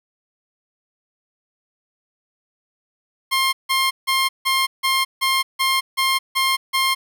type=tone bursts; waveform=15% pulse; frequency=1063 Hz; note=C6; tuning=27 cents sharp; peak=-10 dBFS; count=10; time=3.31-6.95 s; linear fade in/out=20 ms; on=220 ms; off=160 ms; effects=none